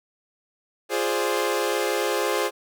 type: chord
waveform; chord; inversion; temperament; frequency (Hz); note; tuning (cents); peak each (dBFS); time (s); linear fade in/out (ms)
sawtooth; D half-diminished seventh; first; equal; 349.2 / 415.3 / 523.3 / 587.3; F4 / Ab4 / C5 / D5; 0 / 0 / 0 / 0; -25 / -22 / -23 / -28; 0.89-2.51; 50
effects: none